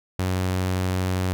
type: tone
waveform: sawtooth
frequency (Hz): 92.5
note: F#2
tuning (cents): 0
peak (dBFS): -18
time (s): 0.19-1.33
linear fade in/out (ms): 0
effects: none